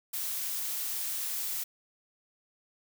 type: noise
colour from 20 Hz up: blue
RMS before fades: -34 dBFS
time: 0.13-1.64 s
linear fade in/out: 10 ms
effects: none